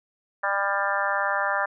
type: harmonic tone with a mistuned harmonic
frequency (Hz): 199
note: G3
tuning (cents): +26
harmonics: 3 / 4 / 5 / 6 / 7 / 8 / 9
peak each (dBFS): -30 / -30 / -30 / -30 / -30 / -30 / -30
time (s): 0.43-1.66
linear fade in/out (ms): 10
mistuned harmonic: 9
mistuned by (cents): -19
effects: none